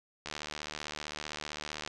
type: click train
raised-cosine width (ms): 0.2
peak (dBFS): -20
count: 123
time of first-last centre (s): 0.26-1.876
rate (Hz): 75.5
effects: resampled to 22050 Hz